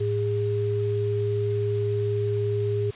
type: tone pair together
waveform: sine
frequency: 108.1 / 407.8 Hz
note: A2 / G#4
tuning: -30 / -32 cents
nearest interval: octave + major seventh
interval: 2298 cents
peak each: -25 dBFS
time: 0-2.91 s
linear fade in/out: 10 ms
effects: white hiss -45 dBFS RMS until 2.95 s + resampled to 8000 Hz